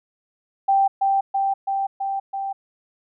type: tone with echo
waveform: sine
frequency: 784 Hz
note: G5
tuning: in tune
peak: -14 dBFS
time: 0.68-0.88 s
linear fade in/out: 10 ms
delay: 330 ms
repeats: 5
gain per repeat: -2 dB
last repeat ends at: 2.53 s
effects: none